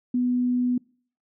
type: tone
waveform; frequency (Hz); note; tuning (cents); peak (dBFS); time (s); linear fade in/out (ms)
sine; 247.5; B3; +4; -20; 0.14-0.78; 5
effects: noise-tail reverb RT60 0.5 s tail -26 dB re dry